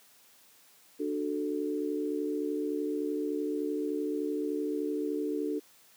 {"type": "chord", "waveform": "sine", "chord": "D major", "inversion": "none", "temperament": "equal with one note detuned", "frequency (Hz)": [296.6, 370, 440], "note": ["D4", "F#4", "A4"], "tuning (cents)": [17, 0, 0], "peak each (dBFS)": [-32, -36, -34], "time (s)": [0.99, 5.6], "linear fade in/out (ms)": 20, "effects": ["white hiss -60 dBFS RMS until 5.96 s", "high-pass 150 Hz 12 dB/octave"]}